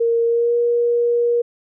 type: tone with pitch glide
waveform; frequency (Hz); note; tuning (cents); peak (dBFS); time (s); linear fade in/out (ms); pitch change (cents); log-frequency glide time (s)
sine; 464.3 to 475.4; A#4 to A#4; -7 to +34; -14; 0-1.42; 10; +41; 0.25-0.55
effects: none